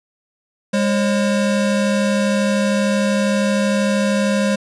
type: tone pair together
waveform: square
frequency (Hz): 203.3 / 537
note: G#3 / C5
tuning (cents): -37 / +45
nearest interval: octave + perfect fourth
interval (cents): 1682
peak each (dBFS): -17 / -21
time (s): 0.73-4.56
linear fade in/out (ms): 10
effects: resampled to 22050 Hz